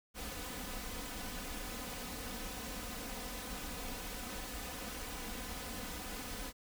pink noise with comb filter, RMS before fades -43 dBFS, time 0.14-6.53 s, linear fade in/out 50 ms, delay 4 ms, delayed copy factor +0.7, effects none

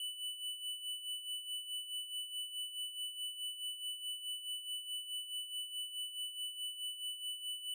square tone with tremolo, 2980 Hz, F#7, 12 cents sharp, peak -38 dBFS, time 0-7.74 s, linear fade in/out 2 ms, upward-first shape sine, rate 4.7 Hz, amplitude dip 65%, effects none

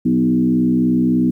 sine tone with frequency modulation, 246.9 Hz, B3, in tune, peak -12 dBFS, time 0.05-1.31 s, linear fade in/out 10 ms, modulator 63.5 Hz, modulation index 1.1, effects 9-bit

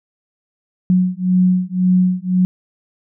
sine beating tone pair, 182 / 183.9 Hz, F#3 / F#3, -28 / -10 cents, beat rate 1.9 Hz, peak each -15 dBFS, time 0.9-2.45 s, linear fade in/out 0 ms, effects none

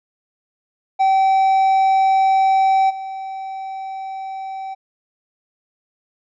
triangle tone with level steps, 770 Hz, G5, 31 cents flat, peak -10 / -24 dBFS, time 0.99-4.75 s, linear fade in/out 20 ms, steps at 2.89 s, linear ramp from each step 20 ms, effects resampled to 16000 Hz

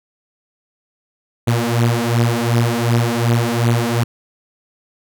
sawtooth beating tone pair, 116.54 / 119.24 Hz, A#2 / A#2, 0 / +40 cents, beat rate 2.7 Hz, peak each -13 dBFS, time 1.47-4.04 s, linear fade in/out 10 ms, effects none

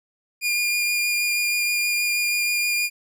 sawtooth tone with vibrato, 2418 Hz, D7, 50 cents sharp, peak -17 dBFS, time 0.41-2.9 s, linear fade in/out 50 ms, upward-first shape sine, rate 6.3 Hz, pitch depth 10 cents each way, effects none

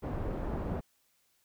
pink low-pass noise, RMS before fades -35 dBFS, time 0.02-0.81 s, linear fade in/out 20 ms, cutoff 750 Hz, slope 12 dB/octave, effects white hiss -72 dBFS RMS until 1.44 s

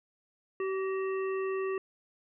harmonic tone with a mistuned harmonic, 383.3 Hz, G4, 39 cents flat, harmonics 1 / 3 / 5 / 7, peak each -30 / -40 / -44 / -47 dBFS, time 0.6-1.78 s, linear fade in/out 2 ms, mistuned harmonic 5, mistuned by -37 cents, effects none

